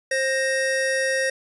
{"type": "tone pair together", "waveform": "square", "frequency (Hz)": [529.8, 1864.7], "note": ["C5", "A#6"], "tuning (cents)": [22, 0], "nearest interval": "octave + minor seventh", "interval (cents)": 2178, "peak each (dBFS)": -24, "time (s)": [0.11, 1.3], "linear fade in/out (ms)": 5, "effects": ["resampled to 24000 Hz"]}